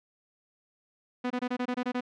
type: tone bursts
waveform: sawtooth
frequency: 248.5 Hz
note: B3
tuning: 11 cents sharp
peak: -24 dBFS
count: 9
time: 1.24-2.008 s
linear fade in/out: 10 ms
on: 64 ms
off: 24 ms
effects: low-pass 3000 Hz 12 dB/octave